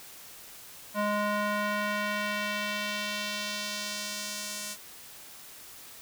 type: tone with band-pass filter sweep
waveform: square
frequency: 207.7 Hz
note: G#3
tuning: in tune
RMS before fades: -32 dBFS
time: 0.94-4.77 s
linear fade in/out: 50 ms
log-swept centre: 970 to 8400 Hz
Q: 1
effects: white hiss -48 dBFS RMS until 6.01 s